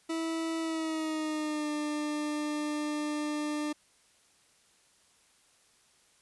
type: tone with pitch glide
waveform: 40% pulse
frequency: 326.3 to 299.2 Hz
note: E4 to D4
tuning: -18 to +32 cents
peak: -30 dBFS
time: 0.09-3.73 s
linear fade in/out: 10 ms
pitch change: -150 cents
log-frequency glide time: 0.6-1.7 s
effects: white hiss -65 dBFS RMS until 6.21 s + resampled to 24000 Hz